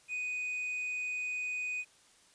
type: tone with quantisation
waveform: triangle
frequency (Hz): 2489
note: D#7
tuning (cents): 0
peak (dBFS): -32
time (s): 0.08-1.85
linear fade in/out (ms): 50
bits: 10
effects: white hiss -63 dBFS RMS until 2.34 s + resampled to 22050 Hz